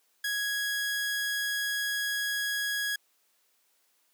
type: tone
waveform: sawtooth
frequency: 1661.2 Hz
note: G#6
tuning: in tune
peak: -25 dBFS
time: 0.24-2.96 s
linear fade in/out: 5 ms
effects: white hiss -70 dBFS RMS until 4.13 s + high-pass 300 Hz 12 dB/octave